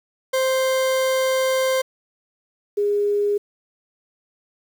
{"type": "tone pair in turn", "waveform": ["40% pulse", "sine"], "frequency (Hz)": [523.3, 410.2], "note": ["C5", "G#4"], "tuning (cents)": [0, -21], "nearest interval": "major third", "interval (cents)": 421, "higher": "first", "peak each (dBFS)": -17, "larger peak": "neither", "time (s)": [[0.33, 1.82], [2.77, 3.38]], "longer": "first", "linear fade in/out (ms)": 10, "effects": ["8-bit"]}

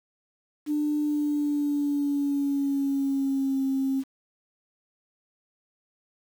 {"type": "tone with pitch glide", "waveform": "sine", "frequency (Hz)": [297.7, 268.3], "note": ["D4", "C4"], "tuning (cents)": [24, 44], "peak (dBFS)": -22, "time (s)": [0.66, 4.04], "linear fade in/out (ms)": 50, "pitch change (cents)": -180, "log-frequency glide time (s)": [1.03, 3.64], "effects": ["tanh soft clip ceiling -18 dBFS", "8-bit"]}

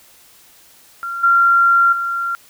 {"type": "tone with level steps", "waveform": "sine", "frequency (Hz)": 1379, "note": "F6", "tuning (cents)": -22, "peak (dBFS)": [-22, -9, -18], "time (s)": [1.03, 2.35], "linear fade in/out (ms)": 0, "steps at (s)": [1.23, 1.92], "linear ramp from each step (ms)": 10, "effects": ["white hiss -48 dBFS RMS until 2.49 s"]}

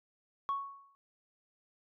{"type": "tone with exponential decay", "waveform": "sine", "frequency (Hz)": 1109, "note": "C#6", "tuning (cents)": 0, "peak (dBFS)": -27, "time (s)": [0.49, 0.95], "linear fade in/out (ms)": 0, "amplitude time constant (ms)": 100, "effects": ["tanh soft clip ceiling -27 dBFS"]}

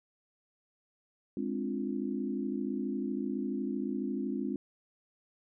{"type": "chord", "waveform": "sine", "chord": "D half-diminished seventh", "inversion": "second", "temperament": "equal", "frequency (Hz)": [207.7, 261.6, 293.7, 349.2], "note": ["Ab3", "C4", "D4", "F4"], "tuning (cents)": [0, 0, 0, 0], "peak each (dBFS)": [-36, -35, -39, -39], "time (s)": [1.37, 4.56], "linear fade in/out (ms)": 2, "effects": []}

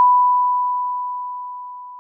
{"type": "tone with level ramp", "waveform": "sine", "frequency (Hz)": 991, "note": "B5", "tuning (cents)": 6, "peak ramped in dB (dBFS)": [-8, -34], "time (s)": [0, 1.99], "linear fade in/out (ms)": 0, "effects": []}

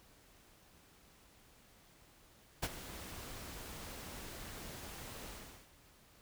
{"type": "noise with ADSR envelope", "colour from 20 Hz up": "pink", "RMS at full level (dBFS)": -34, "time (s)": [2.62, 5.71], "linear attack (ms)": 16, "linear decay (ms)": 43, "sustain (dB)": -14, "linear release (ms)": 440, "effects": ["pink hiss -64 dBFS RMS until 6.21 s"]}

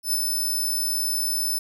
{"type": "tone with ADSR envelope", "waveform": "5% pulse", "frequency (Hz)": 5274, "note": "E8", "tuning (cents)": 0, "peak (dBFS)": -14, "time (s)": [0.03, 1.59], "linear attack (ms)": 100, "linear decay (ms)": 36, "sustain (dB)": -3, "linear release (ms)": 10, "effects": []}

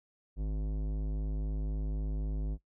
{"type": "tone with tanh clipping", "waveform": "sine", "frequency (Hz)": 51.91, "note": "G#1", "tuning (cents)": 0, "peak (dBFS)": -33, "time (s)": [0.36, 2.58], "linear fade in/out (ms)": 50, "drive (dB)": 16, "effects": ["noise-tail reverb RT60 0.1 s tail -17 dB re dry"]}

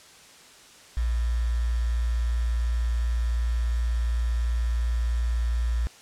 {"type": "tone with quantisation", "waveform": "sine", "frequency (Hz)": 58.6, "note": "A#1", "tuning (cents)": 10, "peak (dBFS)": -22, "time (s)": [0.97, 5.87], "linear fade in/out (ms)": 0, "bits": 7, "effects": ["white hiss -50 dBFS RMS until 6.01 s", "low-pass 8000 Hz 12 dB/octave"]}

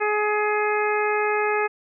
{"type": "harmonic tone", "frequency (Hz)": 420.8, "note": "G#4", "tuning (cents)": 23, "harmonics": [1, 2, 3, 4, 5, 6], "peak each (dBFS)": [-23, -26, -28, -29, -30, -31], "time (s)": [0, 1.68], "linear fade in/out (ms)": 20, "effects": []}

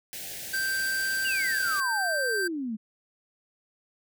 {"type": "band-stop noise", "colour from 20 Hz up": "white", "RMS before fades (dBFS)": -38, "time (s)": [0.13, 1.8], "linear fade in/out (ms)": 0, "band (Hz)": [830, 1500], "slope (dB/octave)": 96}
{"type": "tone", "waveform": "square", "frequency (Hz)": 1565, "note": "G6", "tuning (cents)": -3, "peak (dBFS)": -27, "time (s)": [0.53, 2.48], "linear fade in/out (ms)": 10}
{"type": "exponential sweep", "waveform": "sine", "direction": "down", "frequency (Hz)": [2960, 207.7], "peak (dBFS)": -29, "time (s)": [1.24, 2.77], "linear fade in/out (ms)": 20}
{"effects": []}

